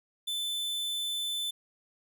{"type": "tone", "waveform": "45% pulse", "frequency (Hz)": 3520, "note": "A7", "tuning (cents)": 0, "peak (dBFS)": -31, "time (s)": [0.27, 1.51], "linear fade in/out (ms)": 10, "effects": []}